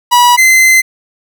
45% pulse tone pair in turn, 973 / 2062 Hz, B5 / C7, -26 / -26 cents, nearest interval octave + minor second, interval 1300 cents, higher second, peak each -4 dBFS, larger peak neither, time 0.11-0.37 / 0.37-0.82 s, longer second, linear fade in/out 20 ms, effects none

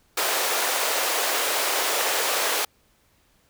pink high-pass noise, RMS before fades -24 dBFS, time 0.17-2.65 s, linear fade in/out 5 ms, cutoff 450 Hz, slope 24 dB/octave, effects pink hiss -63 dBFS RMS until 3.49 s

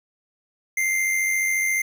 square tone with amplitude modulation, 2093 Hz, C7, in tune, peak -19 dBFS, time 0.77-1.82 s, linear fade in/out 5 ms, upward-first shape sine, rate 94.3 Hz, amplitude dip 40%, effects none

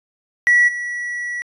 triangle tone with level steps, 1939 Hz, B6, 32 cents flat, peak -7 / -21 dBFS, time 0.47-1.42 s, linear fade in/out 0 ms, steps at 0.67 s, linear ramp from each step 20 ms, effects tanh soft clip ceiling -6 dBFS + resampled to 24000 Hz

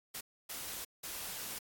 white noise bursts at uneven times, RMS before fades -42 dBFS, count 3, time 0.14-0.21 / 0.49-0.85 / 1.03-1.59 s, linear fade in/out 10 ms, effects AAC 64 kbps

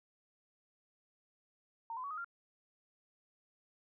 sine tone with pitch steps, 916 / 1016.4 / 1127.7 / 1251.3 / 1388.4 Hz, A#5 / B5 / C#6 / D#6 / F6, -31 / +49 / +29 / +9 / -11 cents, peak -39 dBFS, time 1.9-2.245 s, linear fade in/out 2 ms, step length 69 ms, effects none

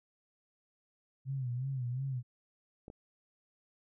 sine tone with vibrato, 128.6 Hz, C3, 30 cents flat, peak -33 dBFS, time 1.25-2.23 s, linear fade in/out 50 ms, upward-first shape sine, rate 2.8 Hz, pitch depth 110 cents each way
clicks, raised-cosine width 2 ms, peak -34 dBFS, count 2, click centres 2.881 / 2.901 s
effects none

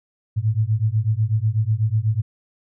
sine beating tone pair, 105.3 / 113.4 Hz, G#2 / A#2, +24 / -47 cents, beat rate 8.1 Hz, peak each -20 dBFS, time 0.36-2.22 s, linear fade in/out 20 ms, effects none

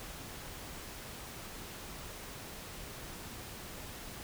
silence, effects pink hiss -46 dBFS RMS until 4.23 s

